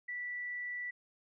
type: tone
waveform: sine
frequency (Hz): 1963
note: B6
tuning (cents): -11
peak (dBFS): -37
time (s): 0.08-0.91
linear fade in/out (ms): 10
effects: none